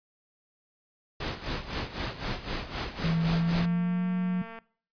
pink noise with tremolo, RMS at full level -31 dBFS, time 1.2-3.66 s, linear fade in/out 5 ms, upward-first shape sine, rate 3.9 Hz, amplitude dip 75%
sine tone with pitch glide, 164.81 to 181.81 Hz, E3 to F#3, 0 to -30 cents, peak -24 dBFS, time 3.04-4.42 s, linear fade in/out 5 ms, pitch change +170 cents, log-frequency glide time 3.28-4.08 s
click train, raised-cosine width 0.5 ms, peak -29 dBFS, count 341, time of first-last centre 3.09-4.588 s, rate 227 Hz
effects noise-tail reverb RT60 0.5 s tail -21 dB re dry + resampled to 11025 Hz

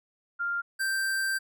sine / square tone pair in turn, 1396.9 / 1568 Hz, F6 / G6, 0 / 0 cents, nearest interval major second, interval 200 cents, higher second, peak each -27 dBFS, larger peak neither, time 0.39-0.62 / 0.79-1.39 s, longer second, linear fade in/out 20 ms, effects none

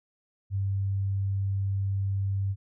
sine tone, 98 Hz, G2, in tune, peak -25 dBFS, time 0.5-2.56 s, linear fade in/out 50 ms, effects none

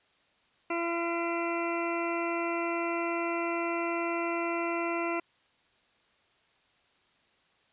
harmonic tone with a mistuned harmonic, 338.9 Hz, E4, 48 cents sharp, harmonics 1 / 2 / 3 / 4 / 6 / 7 / 8, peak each -32 / -35 / -37 / -38 / -40 / -40 / -41 dBFS, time 0.7-5.2 s, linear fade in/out 5 ms, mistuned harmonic 4, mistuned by +19 cents, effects white hiss -67 dBFS RMS until 7.72 s + resampled to 8000 Hz

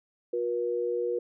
sine tone pair together, 360 / 479.7 Hz, F#4 / A#4, -47 / +50 cents, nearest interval perfect fourth, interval 497 cents, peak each -31 / -28 dBFS, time 0.33-1.19 s, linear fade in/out 5 ms, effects none

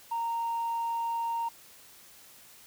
sine tone, 926 Hz, A#5, 12 cents flat, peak -27 dBFS, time 0.11-1.49 s, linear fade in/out 10 ms, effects tanh soft clip ceiling -26 dBFS + white hiss -54 dBFS RMS until 2.66 s

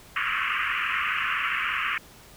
pink band-pass noise, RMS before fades -27 dBFS, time 0.16-1.98 s, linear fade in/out 5 ms, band 1100 to 2900 Hz, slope 96 dB/octave, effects pink hiss -50 dBFS RMS until 2.36 s

